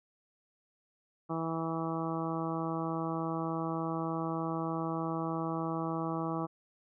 harmonic tone, 163.3 Hz, E3, 16 cents flat, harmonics 1 / 2 / 3 / 4 / 5 / 6 / 7 / 8, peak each -37 / -36 / -42 / -42 / -41 / -45 / -40 / -47 dBFS, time 1.29-6.47 s, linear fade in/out 20 ms, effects none

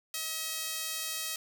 sawtooth tone with high-pass filter, 638 Hz, D#5, 43 cents sharp, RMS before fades -36 dBFS, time 0.14-1.36 s, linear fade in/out 2 ms, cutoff 3500 Hz, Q 0.57, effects none

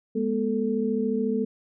sine tone cluster, 208.3 / 242.3 / 440.3 Hz, G#3 / B3 / A4, +5 / -33 / +1 cents, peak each -27 dBFS, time 0.15-1.45 s, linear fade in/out 10 ms, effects none

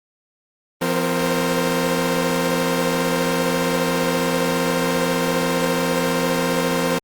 sawtooth tone cluster, 171.8 / 256.1 / 464.5 / 527 Hz, F3 / C4 / A#4 / C5, -28 / -37 / -6 / +12 cents, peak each -20 dBFS, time 0.81-6.99 s, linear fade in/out 10 ms, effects Opus 24 kbps

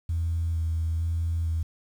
sine tone with vibrato, 82.41 Hz, E2, in tune, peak -23 dBFS, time 0.09-1.63 s, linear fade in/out 5 ms, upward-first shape square, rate 1.1 Hz, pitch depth 17 cents each way, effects tanh soft clip ceiling -20 dBFS + 9-bit

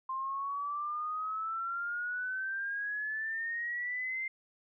sine exponential sweep, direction up, 1046.5 to 2100 Hz, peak -33 dBFS, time 0.09-4.28 s, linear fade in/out 5 ms, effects none

